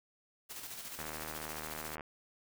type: noise with tremolo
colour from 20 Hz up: white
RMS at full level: -44 dBFS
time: 0.49-1.96 s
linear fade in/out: 20 ms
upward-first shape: square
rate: 14 Hz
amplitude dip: 40%
type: click train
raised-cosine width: 0.5 ms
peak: -27 dBFS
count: 80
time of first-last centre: 0.99-2.008 s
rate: 77.6 Hz
effects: none